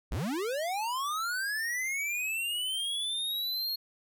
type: linear sweep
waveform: square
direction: up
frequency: 34.74 to 4310 Hz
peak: -31 dBFS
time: 0.11-3.76 s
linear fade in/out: 10 ms
effects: none